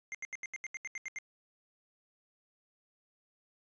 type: tone bursts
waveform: square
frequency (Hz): 2100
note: C7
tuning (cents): +6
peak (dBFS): -38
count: 11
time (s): 0.12-1.186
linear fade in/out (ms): 0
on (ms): 26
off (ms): 78
effects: resampled to 16000 Hz